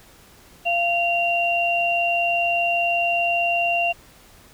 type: tone pair together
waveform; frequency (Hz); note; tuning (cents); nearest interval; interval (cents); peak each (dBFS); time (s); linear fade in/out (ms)
sine; 691.2 / 2765; F5 / F7; -18 / -18; 2 octaves; 2400; -21; 0.65-3.93; 20
effects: pink hiss -50 dBFS RMS until 4.53 s